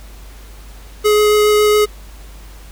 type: tone with vibrato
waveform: square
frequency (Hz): 421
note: G#4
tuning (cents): +24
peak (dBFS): -10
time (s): 1.04-1.86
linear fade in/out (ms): 20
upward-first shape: triangle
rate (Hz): 7.2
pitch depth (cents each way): 8
effects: added 50 Hz sine -34 dBFS peak until 2.71 s + pink hiss -43 dBFS RMS until 2.71 s

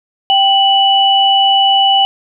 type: tone pair together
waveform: sine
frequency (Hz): 784 / 2960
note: G5 / F#7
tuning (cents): 0 / 0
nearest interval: octave + major seventh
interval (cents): 2300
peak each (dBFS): -10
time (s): 0.3-2.05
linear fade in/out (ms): 0
effects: none

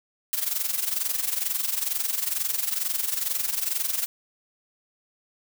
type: noise with amplitude modulation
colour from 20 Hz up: blue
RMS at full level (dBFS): -24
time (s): 0.33-4.06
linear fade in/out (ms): 0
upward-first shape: sine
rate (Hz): 22.2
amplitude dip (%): 75
effects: none

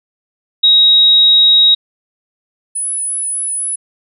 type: tone pair in turn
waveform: sine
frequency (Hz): 3800 / 10124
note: A#7 / D#9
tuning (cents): +33 / +29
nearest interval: octave + perfect fourth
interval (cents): 1696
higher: second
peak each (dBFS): -5 / -16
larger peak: first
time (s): 0.63-1.75 / 2.75-3.76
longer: first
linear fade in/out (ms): 10
effects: none

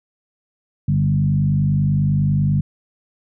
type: tone with frequency modulation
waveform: sine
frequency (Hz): 146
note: D3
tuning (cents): -10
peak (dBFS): -14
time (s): 0.88-2.61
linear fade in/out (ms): 5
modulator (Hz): 50.1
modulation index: 1
effects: none

